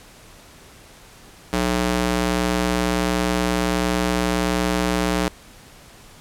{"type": "tone with high-pass filter", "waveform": "square", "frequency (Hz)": 60.7, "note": "B1", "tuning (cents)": -29, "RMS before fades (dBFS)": -21, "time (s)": [1.53, 5.28], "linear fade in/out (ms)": 0, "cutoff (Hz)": 160, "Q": 0.56, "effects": ["pink hiss -46 dBFS RMS until 6.2 s", "low-pass 12000 Hz 12 dB/octave"]}